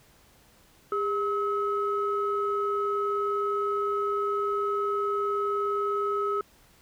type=tone pair together; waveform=sine; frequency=404.8 / 1285.2 Hz; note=G#4 / E6; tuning=-44 / -44 cents; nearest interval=octave + minor sixth; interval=2000 cents; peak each=-27 dBFS; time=0.92-6.41 s; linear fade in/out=2 ms; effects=tanh soft clip ceiling -17 dBFS + pink hiss -59 dBFS RMS until 6.81 s